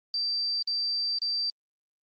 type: tone with dropouts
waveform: sine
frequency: 4678 Hz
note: D8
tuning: 8 cents flat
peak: -26 dBFS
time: 0.14-1.5 s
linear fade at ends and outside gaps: 1 ms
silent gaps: 0.625-0.674 / 1.186-1.218 s
effects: Opus 32 kbps

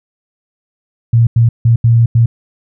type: tone bursts at uneven times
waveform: sine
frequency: 116.3 Hz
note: A#2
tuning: 4 cents flat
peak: -5 dBFS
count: 5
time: 1.13-1.27 / 1.36-1.49 / 1.65-1.76 / 1.84-2.06 / 2.15-2.26 s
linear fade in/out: 5 ms
effects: none

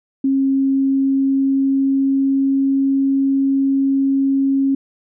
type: tone with pitch glide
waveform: sine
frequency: 270.4 to 272.3 Hz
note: C#4 to C#4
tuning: -43 to -31 cents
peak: -13 dBFS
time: 0.24-4.75 s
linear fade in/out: 5 ms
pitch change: +12 cents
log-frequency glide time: 0.55-2.99 s
effects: none

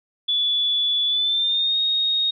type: tone with pitch glide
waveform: sine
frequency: 3442 to 3732 Hz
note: A7 to A#7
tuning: -39 to +1 cents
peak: -18 dBFS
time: 0.28-2.31 s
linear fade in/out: 10 ms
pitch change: +140 cents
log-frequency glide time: 1.06-1.78 s
effects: none

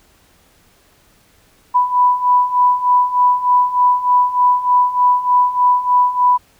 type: beating tone pair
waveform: sine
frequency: 987.8 / 991.1 Hz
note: B5 / B5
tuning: 0 / +6 cents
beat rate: 3.3 Hz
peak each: -16 / -12 dBFS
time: 1.74-6.38 s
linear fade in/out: 20 ms
effects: pink hiss -53 dBFS RMS until 6.59 s

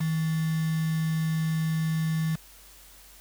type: tone with quantisation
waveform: sine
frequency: 160 Hz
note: D#3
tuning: 49 cents sharp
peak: -24 dBFS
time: 0-2.36 s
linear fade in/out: 10 ms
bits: 6
effects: added 47 Hz sine -55 dBFS peak until 3.2 s + white hiss -52 dBFS RMS until 3.2 s

